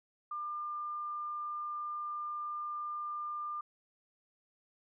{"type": "tone", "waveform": "sine", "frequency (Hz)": 1199, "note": "D6", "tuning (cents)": 36, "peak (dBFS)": -36, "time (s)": [0.31, 3.61], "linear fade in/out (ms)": 5, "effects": []}